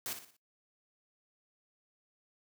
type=noise with echo; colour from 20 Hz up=white; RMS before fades=-38 dBFS; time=0.06-0.13 s; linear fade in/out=0 ms; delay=59 ms; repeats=4; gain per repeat=-8 dB; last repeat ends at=0.366 s; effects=noise-tail reverb RT60 0.2 s tail -24 dB re dry + high-pass 100 Hz 12 dB/octave